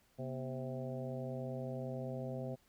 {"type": "harmonic tone with a mistuned harmonic", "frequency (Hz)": 130.81, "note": "C3", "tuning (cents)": 0, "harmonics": [1, 2, 3, 4, 5, 6], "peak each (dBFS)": [-42, -45, -49, -45, -47, -56], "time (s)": [0.18, 2.56], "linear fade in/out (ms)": 20, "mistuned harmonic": 2, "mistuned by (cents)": -110, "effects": ["pink hiss -71 dBFS RMS until 2.68 s"]}